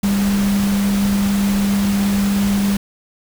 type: tone in noise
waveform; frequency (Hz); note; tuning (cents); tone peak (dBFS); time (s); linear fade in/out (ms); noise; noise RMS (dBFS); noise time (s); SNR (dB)
sine; 200; G3; +35; -14; 0.03-2.77; 5; pink; -26; 0.03-2.77; +9
effects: none